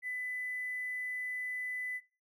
triangle tone with hard clipping, 2000 Hz, B6, 21 cents sharp, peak -35 dBFS, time 0.02-2.01 s, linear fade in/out 50 ms, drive 3 dB, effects noise-tail reverb RT60 0.4 s tail -24 dB re dry

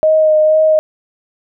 sine tone with vibrato, 622.3 Hz, D#5, in tune, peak -7 dBFS, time 0.03-0.79 s, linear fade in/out 0 ms, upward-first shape sine, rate 2.1 Hz, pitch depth 17 cents each way, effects none

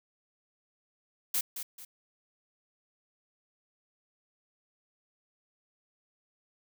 blue noise with echo, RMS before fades -29 dBFS, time 1.34-1.41 s, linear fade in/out 5 ms, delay 220 ms, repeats 2, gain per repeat -9 dB, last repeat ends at 1.85 s, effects none

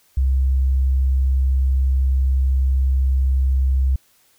sine tone, 66 Hz, C2, 16 cents sharp, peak -14 dBFS, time 0.17-3.96 s, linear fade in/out 5 ms, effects white hiss -58 dBFS RMS until 4.38 s

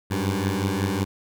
15% pulse beating tone pair, 94.7 / 100.1 Hz, F#2 / G2, +41 / +37 cents, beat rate 5.4 Hz, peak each -19 dBFS, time 0.1-1.05 s, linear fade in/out 20 ms, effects none

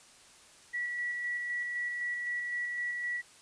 sine tone with tremolo, 1941 Hz, B6, 31 cents flat, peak -31 dBFS, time 0.73-3.22 s, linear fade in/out 20 ms, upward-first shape square, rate 3.9 Hz, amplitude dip 25%, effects white hiss -57 dBFS RMS until 3.41 s + resampled to 22050 Hz

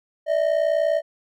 triangle ring-modulated tone, 617 Hz, D#5, 15 cents flat, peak -13 dBFS, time 0.26-1.02 s, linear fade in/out 50 ms, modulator 30 Hz, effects none

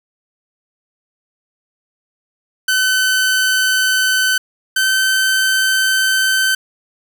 sawtooth tone pair in turn, 1520 / 1538.5 Hz, F#6 / G6, +46 / -33 cents, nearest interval unison, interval 21 cents, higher second, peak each -9 dBFS, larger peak neither, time 2.68-4.38 / 4.76-6.55 s, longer second, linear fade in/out 5 ms, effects none

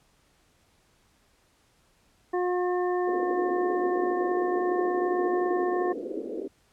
harmonic tone, 359.1 Hz, F4, 48 cents sharp, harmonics 1 / 2 / 3 / 5, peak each -25 / -31 / -35 / -39 dBFS, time 2.33-5.93 s, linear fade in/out 10 ms
white band-pass noise, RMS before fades -34 dBFS, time 3.07-6.48 s, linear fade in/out 10 ms, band 260 to 490 Hz, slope 48 dB/octave
effects pink hiss -65 dBFS RMS until 6.72 s + low-pass 11000 Hz 12 dB/octave

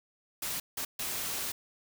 white noise bursts at uneven times, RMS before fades -35 dBFS, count 3, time 0.42-0.6 / 0.77-0.85 / 0.99-1.52 s, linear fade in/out 5 ms, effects none

